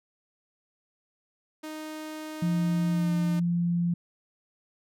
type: tone with pitch glide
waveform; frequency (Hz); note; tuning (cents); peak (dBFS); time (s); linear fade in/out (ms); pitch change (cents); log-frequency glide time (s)
sawtooth; 310.1 to 303.7; D#4 to D#4; -6 to -42; -32; 1.63-3.4; 10; -36; 2.89-3.12
type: tone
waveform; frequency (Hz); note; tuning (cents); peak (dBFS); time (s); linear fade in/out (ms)
sine; 172.6; F3; -20; -23; 2.42-3.94; 5
effects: none